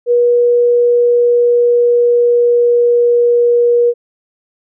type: tone with pitch glide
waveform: sine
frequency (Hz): 481.9 to 478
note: B4 to A#4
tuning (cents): -43 to +43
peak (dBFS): -7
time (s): 0.06-3.94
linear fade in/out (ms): 50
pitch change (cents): -14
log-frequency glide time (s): 0.31-3.72
effects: none